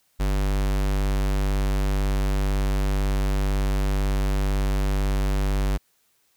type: tone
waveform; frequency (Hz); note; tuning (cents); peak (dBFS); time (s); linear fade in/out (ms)
square; 49; G1; 0; -21; 0.19-5.78; 20
effects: white hiss -66 dBFS RMS until 6.36 s